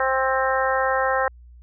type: harmonic tone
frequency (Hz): 263.6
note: C4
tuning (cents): +13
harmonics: 2 / 3 / 4 / 5 / 6 / 7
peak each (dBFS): -23 / -25 / -26 / -27 / -28 / -28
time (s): 0-1.28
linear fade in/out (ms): 2
effects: added 60 Hz sine -43 dBFS peak until 1.62 s